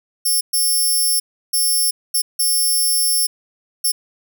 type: tone bursts at uneven times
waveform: 5% pulse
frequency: 5400 Hz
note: E8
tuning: 41 cents sharp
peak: -9 dBFS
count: 6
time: 0.25-0.41 / 0.53-1.2 / 1.53-1.91 / 2.14-2.22 / 2.39-3.27 / 3.84-3.92 s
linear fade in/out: 10 ms
effects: none